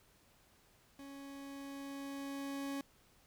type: tone with level ramp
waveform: 40% pulse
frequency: 277.2 Hz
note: C#4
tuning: in tune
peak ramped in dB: -48 to -37 dBFS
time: 0.99-2.81 s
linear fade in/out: 2 ms
effects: pink hiss -68 dBFS RMS until 3.26 s